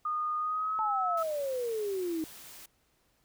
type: tone with pitch glide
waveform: sine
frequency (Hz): 1227 to 1298.5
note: D#6 to E6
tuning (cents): -25 to -26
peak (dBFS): -29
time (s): 0.05-1.23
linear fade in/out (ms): 5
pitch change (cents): +99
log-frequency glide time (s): 0.38-0.84
type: exponential sweep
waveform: sine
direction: down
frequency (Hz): 888 to 311.1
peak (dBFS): -30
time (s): 0.79-2.24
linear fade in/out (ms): 0
type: noise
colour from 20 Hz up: white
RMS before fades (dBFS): -49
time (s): 1.17-2.66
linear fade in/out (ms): 5
effects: pink hiss -71 dBFS RMS until 3.24 s